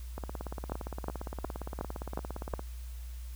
two click trains, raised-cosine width 1 ms, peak -24 / -19 dBFS, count 43 / 6, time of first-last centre 0.18-2.594 / 0.72-2.538 s, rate 17.4 / 2.75 Hz, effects added 60 Hz sine -39 dBFS peak until 3.35 s + white hiss -57 dBFS RMS until 3.35 s

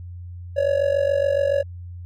triangle tone with amplitude modulation, 562 Hz, C#5, 24 cents sharp, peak -12 dBFS, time 0.56-1.63 s, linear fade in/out 20 ms, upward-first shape sine, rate 47.1 Hz, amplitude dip 80%, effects added 88 Hz sine -33 dBFS peak until 2.05 s

